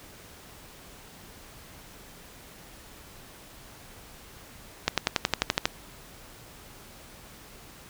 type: accelerating click train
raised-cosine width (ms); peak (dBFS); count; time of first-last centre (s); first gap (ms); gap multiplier
0.2; -4; 10; 4.88-5.655; 97; 0.97
effects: pink hiss -49 dBFS RMS until 7.89 s